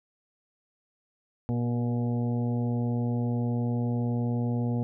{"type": "harmonic tone with a mistuned harmonic", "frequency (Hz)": 119.9, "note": "A#2", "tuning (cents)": 49, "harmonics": [1, 2, 3, 4, 5, 6, 7], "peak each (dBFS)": [-27, -29, -43, -38, -45, -44, -46], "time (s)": [1.49, 4.83], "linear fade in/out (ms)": 0, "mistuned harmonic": 3, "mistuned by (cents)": 39, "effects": []}